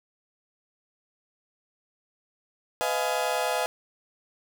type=chord; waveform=35% pulse; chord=F half-diminished seventh; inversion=second; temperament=just; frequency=502.9 / 628.6 / 698.5 / 838.1 Hz; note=Cb5 / Eb5 / F5 / Ab5; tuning=+31 / +18 / 0 / +16 cents; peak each=-29 dBFS; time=2.81-3.66 s; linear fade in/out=0 ms; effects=none